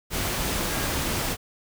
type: tone in noise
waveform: sine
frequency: 1624 Hz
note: G#6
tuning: 39 cents flat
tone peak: -38 dBFS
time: 0.66-0.91 s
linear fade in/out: 50 ms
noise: pink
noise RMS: -27 dBFS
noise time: 0.1-1.37 s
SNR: -14 dB
effects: none